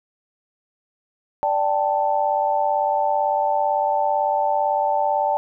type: chord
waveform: sine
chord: D suspended fourth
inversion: none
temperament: just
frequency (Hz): 587.3 / 783.1 / 881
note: D5 / G5 / A5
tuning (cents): 0 / -2 / +2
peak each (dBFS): -23 / -22 / -21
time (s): 1.43-5.37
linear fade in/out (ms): 0
effects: none